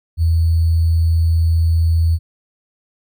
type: tone with sample-and-hold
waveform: sine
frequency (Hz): 82.41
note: E2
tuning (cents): 0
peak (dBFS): -11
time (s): 0.17-2.19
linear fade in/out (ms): 50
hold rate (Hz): 4410
effects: none